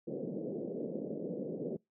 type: band-pass noise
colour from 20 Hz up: white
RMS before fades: -39 dBFS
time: 0.07-1.77 s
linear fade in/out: 10 ms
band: 150 to 520 Hz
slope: 48 dB/octave
effects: noise-tail reverb RT60 0.2 s tail -26 dB re dry